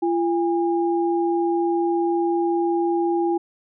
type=tone pair together; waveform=sine; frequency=341.8 / 813 Hz; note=F4 / G#5; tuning=-37 / -37 cents; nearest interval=octave + minor third; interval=1500 cents; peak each=-19 / -25 dBFS; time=0.02-3.38 s; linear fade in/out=10 ms; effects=none